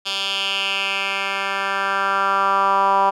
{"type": "tone with band-pass filter sweep", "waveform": "10% pulse", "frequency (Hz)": 196, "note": "G3", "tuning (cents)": 0, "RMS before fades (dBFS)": -20, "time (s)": [0.05, 3.11], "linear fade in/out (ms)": 20, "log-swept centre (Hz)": [3700, 940], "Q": 3.2, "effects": []}